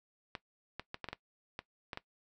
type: clicks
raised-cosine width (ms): 0.3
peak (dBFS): -23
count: 9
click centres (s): 0.352 / 0.796 / 0.944 / 1.043 / 1.087 / 1.13 / 1.591 / 1.932 / 1.974
effects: noise-tail reverb RT60 0.1 s tail -18 dB re dry